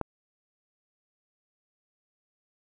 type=click; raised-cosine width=1 ms; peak=-15 dBFS; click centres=0.013 s; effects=none